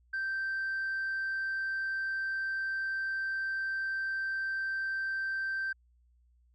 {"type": "tone", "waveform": "sine", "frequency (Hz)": 1563, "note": "G6", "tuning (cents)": -6, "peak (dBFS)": -29, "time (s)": [0.13, 5.73], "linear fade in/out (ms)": 10, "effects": ["tanh soft clip ceiling -29 dBFS", "added 60 Hz sine -63 dBFS peak until 6.54 s"]}